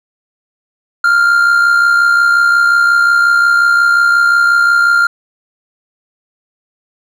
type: tone with amplitude modulation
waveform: triangle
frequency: 1396.9 Hz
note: F6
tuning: in tune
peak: -3 dBFS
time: 1.04-5.07 s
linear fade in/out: 5 ms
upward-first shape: sine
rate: 65.6 Hz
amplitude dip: 45%
effects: none